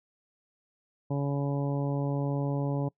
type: harmonic tone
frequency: 141.1 Hz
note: C#3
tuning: 31 cents sharp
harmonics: 1 / 2 / 3 / 4 / 5 / 6 / 7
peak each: -28 / -33 / -38 / -37 / -45 / -43 / -46 dBFS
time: 1.1-2.89 s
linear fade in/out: 10 ms
effects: noise-tail reverb RT60 0.1 s tail -24 dB re dry